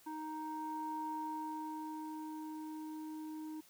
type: tone with low-pass filter sweep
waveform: square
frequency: 311.5 Hz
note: D#4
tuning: 2 cents sharp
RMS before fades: -43 dBFS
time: 0.06-3.61 s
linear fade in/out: 10 ms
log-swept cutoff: 1100 to 630 Hz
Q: 5.7
effects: white hiss -64 dBFS RMS until 3.69 s